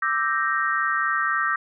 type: chord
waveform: sine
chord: E half-diminished seventh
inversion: third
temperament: equal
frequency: 1174.7 / 1318.5 / 1568 / 1864.7 Hz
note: D6 / E6 / G6 / Bb6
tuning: 0 / 0 / 0 / 0 cents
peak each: -26 dBFS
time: 0.02-1.56 s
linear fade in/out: 5 ms
effects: none